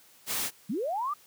white noise, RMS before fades -31 dBFS, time 0.26-0.51 s, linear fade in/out 50 ms
sine linear sweep, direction up, 170 to 1236 Hz, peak -28 dBFS, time 0.69-1.14 s, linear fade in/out 10 ms
effects white hiss -58 dBFS RMS until 1.26 s + high-pass 80 Hz 12 dB/octave

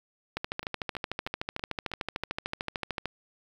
two click trains, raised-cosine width 0.3 ms, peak -15 / -24 dBFS, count 37 / 6, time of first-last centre 0.37-3.057 / 0.63-2.238 s, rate 13.4 / 3.11 Hz, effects 8-bit

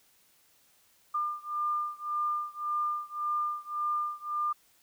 sine beating tone pair, 1200 / 1201.8 Hz, D6 / D6, +37 / +40 cents, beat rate 1.8 Hz, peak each -32 / -33 dBFS, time 1.14-4.53 s, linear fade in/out 10 ms, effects white hiss -65 dBFS RMS until 4.82 s

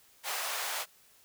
pink high-pass noise, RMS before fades -35 dBFS, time 0.23-0.86 s, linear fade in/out 50 ms, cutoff 650 Hz, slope 24 dB/octave, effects white hiss -62 dBFS RMS until 1.24 s

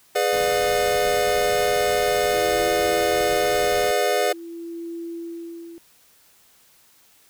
square chord, G# diminished seventh, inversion none, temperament just, 415.3 / 498.4 / 598 / 717.6 Hz, G#4 / B4 / D5 / F5, 0 / +16 / +31 / +47 cents, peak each -25 dBFS, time 0.15-4.33 s, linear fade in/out 10 ms
pink noise, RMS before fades -36 dBFS, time 0.33-3.91 s, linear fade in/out 0 ms
sine tone with tremolo, 336.6 Hz, E4, 36 cents sharp, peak -29 dBFS, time 2.34-5.78 s, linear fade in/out 0 ms, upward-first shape sine, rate 0.47 Hz, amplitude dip 75%
effects white hiss -56 dBFS RMS until 7.29 s

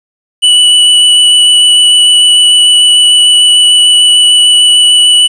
square tone with vibrato, 2960 Hz, F#7, in tune, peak -3 dBFS, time 0.42-5.28 s, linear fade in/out 20 ms, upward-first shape triangle, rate 6.7 Hz, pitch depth 11 cents each way, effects resampled to 22050 Hz + 7-bit

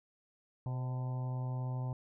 harmonic tone with a mistuned harmonic, 126.9 Hz, B2, 47 cents sharp, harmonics 1 / 2 / 3 / 4 / 5 / 6 / 7 / 8, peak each -34 / -50 / -55 / -54 / -53 / -54 / -51 / -57 dBFS, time 0.66-1.93 s, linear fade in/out 2 ms, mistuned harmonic 4, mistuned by +58 cents, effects none

